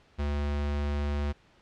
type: tone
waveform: square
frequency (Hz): 72.5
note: D2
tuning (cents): -22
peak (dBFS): -28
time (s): 0.18-1.33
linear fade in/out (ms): 20
effects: pink hiss -61 dBFS RMS until 1.61 s + low-pass 4000 Hz 12 dB/octave